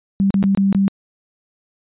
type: tone with dropouts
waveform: sine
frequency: 196 Hz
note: G3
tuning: in tune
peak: -12 dBFS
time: 0.2-0.88 s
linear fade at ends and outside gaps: 0 ms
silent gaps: 0.305-0.342 / 0.428-0.439 / 0.549-0.574 / 0.727-0.748 s
effects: resampled to 8000 Hz